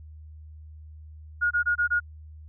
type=tone bursts; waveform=sine; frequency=1436 Hz; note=F6; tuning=48 cents sharp; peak=-20 dBFS; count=5; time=1.41-2.002 s; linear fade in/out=20 ms; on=100 ms; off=23 ms; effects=added 77 Hz sine -42 dBFS peak until 2.48 s